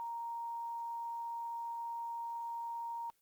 sine tone with quantisation, 932.3 Hz, A#5, in tune, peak -38 dBFS, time 0-3.1 s, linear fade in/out 0 ms, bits 11, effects white hiss -75 dBFS RMS until 3.21 s + Opus 24 kbps

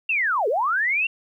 sine linear two-way sweep, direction down then up, 2777 to 396 to 2777 Hz, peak -19 dBFS, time 0.09-1.07 s, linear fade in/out 5 ms, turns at 0.48 s, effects 10-bit

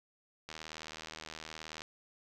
click train, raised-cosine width 0.2 ms, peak -26 dBFS, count 106, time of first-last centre 0.49-1.819 s, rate 79 Hz, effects none

